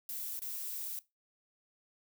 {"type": "noise with dropouts", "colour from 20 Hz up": "violet", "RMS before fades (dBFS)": -40, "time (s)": [0.09, 0.99], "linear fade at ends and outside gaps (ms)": 1, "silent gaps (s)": [0.392, 0.419], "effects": ["noise-tail reverb RT60 0.2 s tail -18 dB re dry"]}